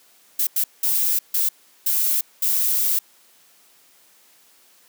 violet noise bursts at uneven times, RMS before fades -20 dBFS, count 6, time 0.39-0.47 / 0.56-0.64 / 0.83-1.19 / 1.34-1.49 / 1.86-2.21 / 2.42-2.99 s, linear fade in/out 5 ms, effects white hiss -55 dBFS RMS until 4.88 s + high-pass 200 Hz 12 dB/octave

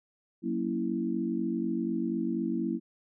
sine chord, F# dominant seventh, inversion none, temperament equal, 185 / 233.1 / 277.2 / 329.6 Hz, F#3 / A#3 / C#4 / E4, 0 / 0 / 0 / 0 cents, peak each -35 / -32 / -36 / -32 dBFS, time 0.42-2.8 s, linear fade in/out 50 ms, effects none

